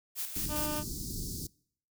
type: noise with tremolo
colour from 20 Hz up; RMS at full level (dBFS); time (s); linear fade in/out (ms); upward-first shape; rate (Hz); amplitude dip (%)
blue; -35; 0.15-0.81; 50; square; 4.9; 55
type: band-stop noise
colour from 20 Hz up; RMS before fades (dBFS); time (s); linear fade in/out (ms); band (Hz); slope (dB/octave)
pink; -38; 0.36-1.47; 5; 370 to 4500; 48
type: tone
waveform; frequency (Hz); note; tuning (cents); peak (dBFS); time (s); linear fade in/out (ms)
15% pulse; 301.2; D4; +44; -28; 0.48-0.84; 50
effects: noise-tail reverb RT60 0.6 s tail -24 dB re dry